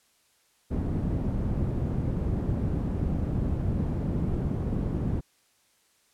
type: low-pass noise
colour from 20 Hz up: white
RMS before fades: -28 dBFS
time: 0.7-5.21 s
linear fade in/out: 20 ms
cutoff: 180 Hz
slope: 12 dB/octave
effects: white hiss -66 dBFS RMS until 6.13 s + low-pass 11000 Hz 12 dB/octave